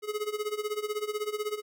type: tone with tremolo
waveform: square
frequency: 422.1 Hz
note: G#4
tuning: 28 cents sharp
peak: -28 dBFS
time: 0.02-1.62 s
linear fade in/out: 50 ms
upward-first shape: sine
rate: 16 Hz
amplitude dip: 85%
effects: none